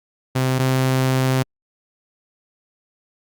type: tone pair in turn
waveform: sawtooth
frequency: 129.9 / 130.63 Hz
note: C3 / C3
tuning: -12 / -2 cents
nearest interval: unison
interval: 10 cents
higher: second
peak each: -13 / -12 dBFS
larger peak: second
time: 0.35-0.59 / 0.59-1.43 s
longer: second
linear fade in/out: 10 ms
effects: Opus 48 kbps

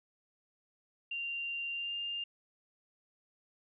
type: tone with pitch glide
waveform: sine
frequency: 2777 to 2804 Hz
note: F7 to F7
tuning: -10 to +6 cents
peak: -35 dBFS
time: 1.11-2.24 s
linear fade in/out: 5 ms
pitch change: +16 cents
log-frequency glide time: 1.72-1.94 s
effects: none

